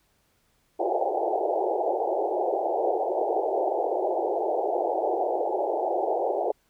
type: band-pass noise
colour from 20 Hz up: white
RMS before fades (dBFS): -26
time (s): 0.79-6.52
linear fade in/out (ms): 10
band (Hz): 340 to 840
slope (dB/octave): 96
effects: pink hiss -68 dBFS RMS until 6.69 s